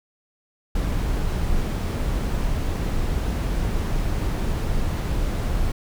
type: noise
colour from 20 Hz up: brown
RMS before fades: -23 dBFS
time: 0.75-5.72 s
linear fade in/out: 5 ms
effects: none